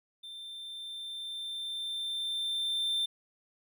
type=tone with level ramp; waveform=triangle; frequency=3571 Hz; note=A7; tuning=25 cents sharp; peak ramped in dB=-41 to -26 dBFS; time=0.23-3.06 s; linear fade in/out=10 ms; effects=none